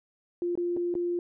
sine tone with dropouts, 349.2 Hz, F4, in tune, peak -26 dBFS, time 0.42-1.19 s, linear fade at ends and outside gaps 1 ms, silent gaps 0.554-0.575 / 0.766-0.771 / 0.941-0.952 s, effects none

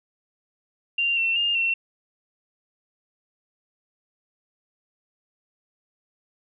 sine tone with pitch steps, 2779 / 2703 / 2816 / 2713 Hz, F7 / E7 / F7 / E7, -9 / +43 / +14 / +49 cents, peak -20 dBFS, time 0.98-1.74 s, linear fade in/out 5 ms, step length 190 ms, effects none

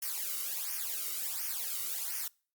blue noise with flanger, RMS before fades -36 dBFS, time 0.02-2.28 s, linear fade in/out 5 ms, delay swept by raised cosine 0.25 to 1.21 ms, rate 1.4 Hz, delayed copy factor -0.85, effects noise-tail reverb RT60 0.4 s tail -25 dB re dry + Opus 48 kbps

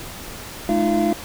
triangle tone cluster, 212.9 / 307.5 / 341.9 / 685 Hz, G#3 / D#4 / F4 / F5, +43 / -20 / -37 / -34 cents, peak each -20 dBFS, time 0.69-1.13 s, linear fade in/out 2 ms, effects pink hiss -35 dBFS RMS until 1.24 s

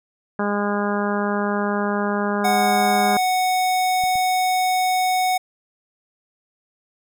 harmonic tone, 204.5 Hz, G#3, 26 cents flat, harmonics 1 / 2 / 3 / 4 / 5 / 6 / 7 / 8, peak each -23 / -26 / -28 / -29 / -30 / -31 / -31 / -32 dBFS, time 0.39-3.17 s, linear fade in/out 2 ms
square tone, 740 Hz, F#5, in tune, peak -18 dBFS, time 2.44-5.38 s, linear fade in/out 10 ms
clicks, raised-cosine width 5 ms, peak -27 dBFS, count 2, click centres 4.038 / 4.156 s
effects none

